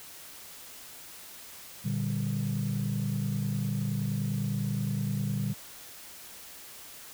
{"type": "chord", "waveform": "sine", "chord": "G minor", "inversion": "first", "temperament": "equal", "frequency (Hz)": [116.54, 146.83, 196], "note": ["Bb2", "D3", "G3"], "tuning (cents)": [0, 0, 0], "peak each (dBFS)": -31, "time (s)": [1.84, 5.54], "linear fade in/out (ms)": 20, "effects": ["tanh soft clip ceiling -22 dBFS", "white hiss -47 dBFS RMS until 7.13 s"]}